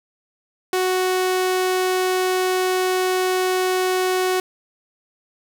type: tone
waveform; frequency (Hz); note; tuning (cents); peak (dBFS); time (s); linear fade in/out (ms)
sawtooth; 370; F#4; 0; -14; 0.73-4.4; 2
effects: none